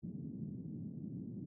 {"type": "band-pass noise", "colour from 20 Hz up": "pink", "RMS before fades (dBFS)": -45, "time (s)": [0.02, 1.46], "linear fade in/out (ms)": 20, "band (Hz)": [140, 250], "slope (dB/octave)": 24, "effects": []}